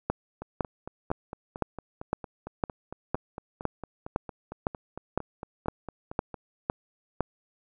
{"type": "two click trains", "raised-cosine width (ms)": 1, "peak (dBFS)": [-11, -23], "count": [15, 27], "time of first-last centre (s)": [[0.1, 7.207], [0.42, 6.343]], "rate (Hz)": [1.97, 4.39], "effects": []}